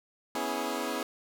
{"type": "chord", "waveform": "15% pulse", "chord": "C# minor seventh", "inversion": "third", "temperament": "equal with one note detuned", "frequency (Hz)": [246.9, 277.2, 324.9, 415.3], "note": ["B3", "C#4", "E4", "G#4"], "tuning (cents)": [0, 0, -25, 0], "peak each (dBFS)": -30, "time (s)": [0.35, 1.03], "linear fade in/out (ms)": 2, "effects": []}